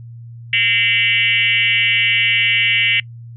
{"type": "tone with frequency modulation", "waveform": "sine", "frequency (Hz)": 2500, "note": "D#7", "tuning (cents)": 8, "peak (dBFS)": -12, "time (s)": [0.53, 3], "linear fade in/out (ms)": 2, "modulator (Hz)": 219, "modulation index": 2.6, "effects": ["noise-tail reverb RT60 0.1 s tail -24 dB re dry", "added 117 Hz sine -32 dBFS peak until 3.36 s"]}